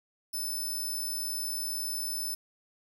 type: tone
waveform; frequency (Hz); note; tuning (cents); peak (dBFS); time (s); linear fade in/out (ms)
5% pulse; 5274; E8; 0; -26; 0.33-2.35; 10
effects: none